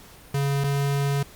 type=tone pair in turn; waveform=square; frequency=140 / 140.6 Hz; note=C#3 / C#3; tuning=+18 / +25 cents; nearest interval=unison; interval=7 cents; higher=second; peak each=-22 dBFS; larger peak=neither; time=0.34-0.64 / 0.64-1.23 s; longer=second; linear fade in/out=5 ms; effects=pink hiss -48 dBFS RMS until 1.35 s + Opus 48 kbps